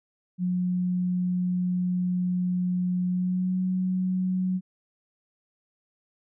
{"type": "tone with pitch glide", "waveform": "sine", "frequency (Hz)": [180.4, 184.83], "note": ["F#3", "F#3"], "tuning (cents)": [-44, -2], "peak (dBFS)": -23, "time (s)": [0.38, 4.61], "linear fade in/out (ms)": 50, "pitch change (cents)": 42, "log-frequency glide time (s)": [3.07, 3.58], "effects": []}